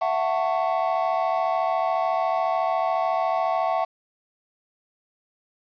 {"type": "chord", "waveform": "triangle", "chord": "F# minor seventh", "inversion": "third", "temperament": "just", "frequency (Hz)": [666, 740, 888, 1110], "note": ["E5", "F#5", "A5", "C#6"], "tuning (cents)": [18, 0, 16, 2], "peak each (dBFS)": [-23, -23, -28, -27], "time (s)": [0.01, 3.85], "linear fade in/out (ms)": 10, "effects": ["resampled to 11025 Hz", "8-bit"]}